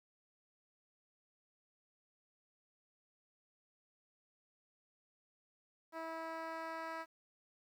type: tone with band-pass filter sweep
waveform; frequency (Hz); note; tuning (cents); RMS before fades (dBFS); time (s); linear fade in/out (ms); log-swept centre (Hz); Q
10% pulse; 325.2; E4; -23; -44; 5.92-7.06; 50; 680 to 1100; 0.76
effects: 11-bit